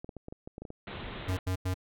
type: clicks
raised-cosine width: 2 ms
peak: -28 dBFS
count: 10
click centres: 0.045 / 0.092 / 0.167 / 0.284 / 0.325 / 0.475 / 0.581 / 0.62 / 0.652 / 0.704 s
type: low-pass noise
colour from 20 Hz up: pink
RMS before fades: -41 dBFS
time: 0.87-1.39 s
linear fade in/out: 2 ms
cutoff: 3900 Hz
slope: 96 dB/octave
type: tone bursts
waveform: square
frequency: 92.5 Hz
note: F#2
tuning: in tune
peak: -29 dBFS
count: 3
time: 1.28-1.743 s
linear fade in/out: 10 ms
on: 93 ms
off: 92 ms
effects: none